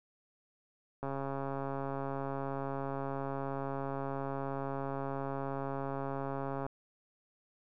click train, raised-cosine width 1 ms, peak -24 dBFS, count 773, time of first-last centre 1.03-6.665 s, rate 137 Hz, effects none

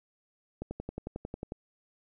click train, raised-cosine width 2 ms, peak -23 dBFS, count 11, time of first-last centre 0.62-1.521 s, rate 11.1 Hz, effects none

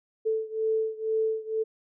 sine beating tone pair, 440 / 442.1 Hz, A4 / A4, 0 / +8 cents, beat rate 2.1 Hz, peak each -27 / -29 dBFS, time 0.25-1.64 s, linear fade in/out 20 ms, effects none

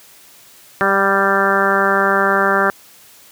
harmonic tone with a mistuned harmonic, 196.5 Hz, G3, 4 cents sharp, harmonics 1 / 2 / 3 / 4 / 5 / 6 / 7 / 8 / 9, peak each -24 / -20 / -21 / -22 / -24 / -20 / -19 / -19 / -23 dBFS, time 0.81-2.7 s, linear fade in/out 0 ms, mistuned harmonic 4, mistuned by -19 cents, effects white hiss -45 dBFS RMS until 3.31 s + high-pass 80 Hz 12 dB/octave

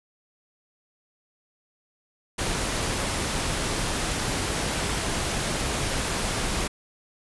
pink noise, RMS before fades -27 dBFS, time 2.38-6.68 s, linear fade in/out 10 ms, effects resampled to 24000 Hz

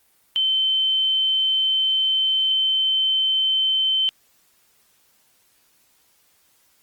sine tone, 3083 Hz, G7, 29 cents flat, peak -17 dBFS, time 0.36-4.09 s, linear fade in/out 0 ms, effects white hiss -61 dBFS RMS until 6.82 s + Opus 24 kbps

